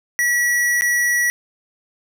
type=tone with dropouts; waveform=square; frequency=1934 Hz; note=B6; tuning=37 cents flat; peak=-16 dBFS; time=0.19-1.3 s; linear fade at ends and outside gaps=0 ms; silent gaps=0.81-0.82 s; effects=none